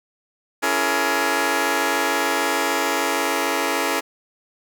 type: chord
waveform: 10% pulse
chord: A# half-diminished seventh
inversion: first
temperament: just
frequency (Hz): 279.7 / 335.6 / 419.5 / 466.2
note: C#4 / E4 / G#4 / A#4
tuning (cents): +16 / +31 / +17 / 0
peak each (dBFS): -17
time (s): 0.62-4.01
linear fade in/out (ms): 20
effects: none